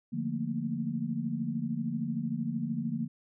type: chord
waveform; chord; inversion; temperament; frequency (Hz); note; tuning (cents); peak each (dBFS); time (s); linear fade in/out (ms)
sine; Bb major seventh; first; equal; 146.83 / 174.61 / 220 / 233.1; D3 / F3 / A3 / Bb3; 0 / 0 / 0 / 0; -37 / -37 / -37 / -33; 0.12-3.08; 20
effects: none